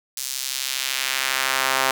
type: tone with high-pass filter sweep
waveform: sawtooth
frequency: 132.7 Hz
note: C3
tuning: 25 cents sharp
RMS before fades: -24 dBFS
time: 0.17-1.91 s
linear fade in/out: 2 ms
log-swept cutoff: 6200 to 890 Hz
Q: 0.95
effects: none